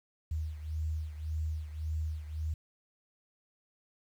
sine beating tone pair, 77.78 / 79.58 Hz, D#2 / D#2, 0 / +40 cents, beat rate 1.8 Hz, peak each -34 / -39 dBFS, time 0.31-2.54 s, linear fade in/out 5 ms, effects 10-bit

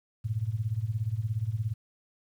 sine tone with tremolo, 110 Hz, A2, in tune, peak -24 dBFS, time 0.24-1.74 s, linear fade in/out 20 ms, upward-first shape sine, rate 17 Hz, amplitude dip 85%, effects 10-bit

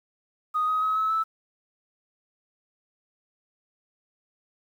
sine tone with pitch steps, 1244 / 1260.6 / 1277.5 / 1294.6 / 1311.9 Hz, D#6 / D#6 / D#6 / E6 / E6, -1 / +22 / +45 / -32 / -9 cents, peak -21 dBFS, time 0.54-1.24 s, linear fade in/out 20 ms, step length 140 ms, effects tanh soft clip ceiling -17 dBFS + 9-bit

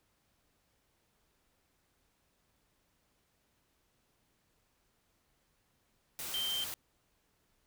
sine tone in noise, 3134 Hz, G7, 1 cent flat, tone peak -33 dBFS, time 6.34-6.64 s, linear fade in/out 0 ms, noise white, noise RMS -41 dBFS, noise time 6.19-6.74 s, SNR +5 dB, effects pink hiss -75 dBFS RMS until 7.66 s

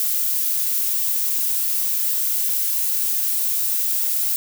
violet noise, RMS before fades -21 dBFS, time 0-4.36 s, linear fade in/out 0 ms, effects none

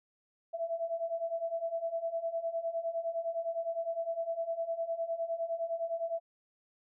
sine beating tone pair, 659.3 / 669.1 Hz, E5 / E5, 0 / +26 cents, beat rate 9.8 Hz, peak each -37 / -34 dBFS, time 0.53-6.2 s, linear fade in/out 20 ms, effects none

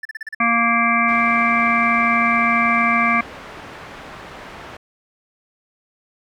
triangle tone bursts, 1760 Hz, A6, in tune, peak -24 dBFS, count 6, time 0.03-0.348 s, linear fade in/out 5 ms, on 23 ms, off 36 ms
harmonic tone, 233.1 Hz, A#3, in tune, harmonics 1 / 3 / 5 / 7 / 9 / 10, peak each -22 / -24 / -18 / -25 / -21 / -21 dBFS, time 0.4-3.21 s, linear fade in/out 5 ms
white low-pass noise, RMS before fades -37 dBFS, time 1.08-4.77 s, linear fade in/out 5 ms, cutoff 1600 Hz, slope 12 dB/octave
effects none

